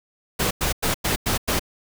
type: noise bursts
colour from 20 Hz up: pink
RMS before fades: -22 dBFS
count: 6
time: 0.39-1.595 s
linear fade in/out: 10 ms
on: 120 ms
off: 97 ms
effects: none